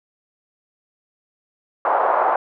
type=band-pass noise; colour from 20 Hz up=pink; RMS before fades=-18 dBFS; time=1.85-2.36 s; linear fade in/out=2 ms; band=630 to 1100 Hz; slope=24 dB/octave; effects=none